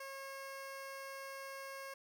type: tone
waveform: 15% pulse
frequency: 543 Hz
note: C#5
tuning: 36 cents flat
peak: -39 dBFS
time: 0-1.94 s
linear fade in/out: 5 ms
effects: none